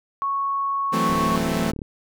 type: tone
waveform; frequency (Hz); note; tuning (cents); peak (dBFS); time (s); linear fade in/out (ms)
sine; 1106; C#6; -4; -21; 0.22-1.36; 0
type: chord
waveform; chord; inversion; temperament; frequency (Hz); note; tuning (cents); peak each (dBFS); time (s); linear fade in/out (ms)
sawtooth; F# half-diminished seventh; third; equal; 164.81 / 185 / 220 / 261.6; E3 / F#3 / A3 / C4; 0 / 0 / 0 / 0; -23 / -25 / -21 / -24; 0.92-1.72; 20
type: click train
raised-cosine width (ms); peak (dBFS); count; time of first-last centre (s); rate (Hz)
3; -19; 27; 1.1-1.818; 36.2
effects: none